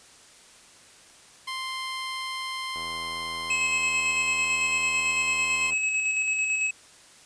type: tone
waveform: 15% pulse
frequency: 1046.5 Hz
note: C6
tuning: in tune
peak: -24 dBFS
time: 1.47-5.71 s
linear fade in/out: 10 ms
type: click train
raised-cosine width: 1 ms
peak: -30 dBFS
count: 248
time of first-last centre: 2.76-5.732 s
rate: 83.1 Hz
type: tone with tremolo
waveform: square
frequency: 2572 Hz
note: E7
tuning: 43 cents flat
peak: -23 dBFS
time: 3.5-6.71 s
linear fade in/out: 5 ms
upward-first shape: square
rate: 9 Hz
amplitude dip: 30%
effects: white hiss -52 dBFS RMS until 7.25 s + resampled to 22050 Hz